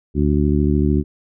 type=harmonic tone; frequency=73.42 Hz; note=D2; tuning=in tune; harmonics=1 / 2 / 3 / 4 / 5; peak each=-18 / -20 / -20 / -21 / -23 dBFS; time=0.14-1.04 s; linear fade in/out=50 ms; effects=none